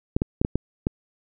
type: clicks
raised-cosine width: 3 ms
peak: -8 dBFS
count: 6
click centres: 0.165 / 0.219 / 0.415 / 0.449 / 0.556 / 0.869 s
effects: none